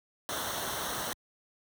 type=noise with comb filter; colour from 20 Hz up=pink; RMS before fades=-35 dBFS; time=0.29-1.13 s; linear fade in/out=0 ms; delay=0.41 ms; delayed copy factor=-0.7; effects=high-pass 60 Hz 12 dB/octave